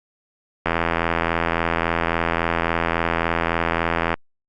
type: click train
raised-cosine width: 0.5 ms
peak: -4 dBFS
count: 292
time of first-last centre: 0.66-4.141 s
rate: 83.6 Hz
effects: Opus 48 kbps